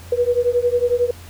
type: beating tone pair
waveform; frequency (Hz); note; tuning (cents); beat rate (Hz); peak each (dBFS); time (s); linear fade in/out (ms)
sine; 480.5 / 491.5; B4 / B4; -48 / -8; 11; -18; 0.12-1.11; 5
effects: added 86 Hz sine -37 dBFS peak until 1.29 s + pink hiss -43 dBFS RMS until 1.29 s